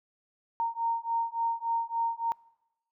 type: beating tone pair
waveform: sine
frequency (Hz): 921 / 924.5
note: A#5 / A#5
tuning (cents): -21 / -15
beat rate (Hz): 3.5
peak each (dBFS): -31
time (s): 0.6-2.32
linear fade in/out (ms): 0
effects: noise-tail reverb RT60 1.0 s tail -25 dB re dry